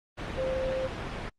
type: tone in noise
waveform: sine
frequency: 524 Hz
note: C5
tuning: 2 cents sharp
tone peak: -28 dBFS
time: 0.37-0.88 s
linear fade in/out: 20 ms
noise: pink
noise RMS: -34 dBFS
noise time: 0.17-1.3 s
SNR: +3 dB
effects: low-pass 3000 Hz 12 dB/octave + Opus 24 kbps